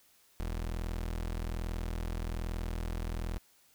30% pulse tone, 41.2 Hz, E1, in tune, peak -31 dBFS, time 0.4-3.38 s, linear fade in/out 0 ms, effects white hiss -65 dBFS RMS until 3.74 s

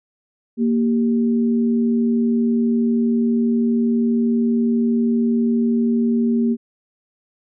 sine tone pair together, 233.1 / 392.7 Hz, A#3 / G4, 0 / +3 cents, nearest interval major sixth, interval 903 cents, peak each -15 / -25 dBFS, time 0.57-6.57 s, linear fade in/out 50 ms, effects none

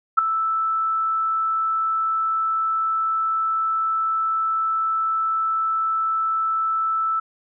sine tone with ADSR envelope, 1318 Hz, E6, 1 cent flat, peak -7 dBFS, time 0.17-7.2 s, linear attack 18 ms, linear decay 3 ms, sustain -12 dB, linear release 8 ms, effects none

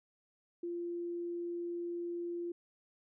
sine tone, 345.5 Hz, F4, 19 cents flat, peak -36 dBFS, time 0.63-2.52 s, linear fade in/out 5 ms, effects none

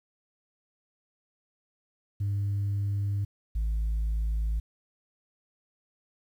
sine tone pair in turn, 100.6 / 54.19 Hz, G2 / A1, +45 / -26 cents, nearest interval major seventh, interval 1071 cents, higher first, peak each -24 / -23 dBFS, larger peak second, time 2.2-3.25 / 3.55-4.6 s, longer neither, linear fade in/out 10 ms, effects tanh soft clip ceiling -24 dBFS + 10-bit

